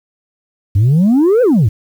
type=exponential two-way sweep; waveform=sine; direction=up then down; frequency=92.5 to 523.3 to 92.5 Hz; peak=-5 dBFS; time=0.75-1.69 s; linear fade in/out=10 ms; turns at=1.42 s; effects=tanh soft clip ceiling -6 dBFS + 7-bit